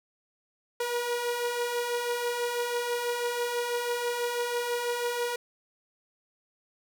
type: beating tone pair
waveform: sawtooth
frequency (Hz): 476 / 482.1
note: A#4 / B4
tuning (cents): +36 / -42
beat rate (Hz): 6.1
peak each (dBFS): -32 / -25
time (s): 0.8-5.36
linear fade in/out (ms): 5
effects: none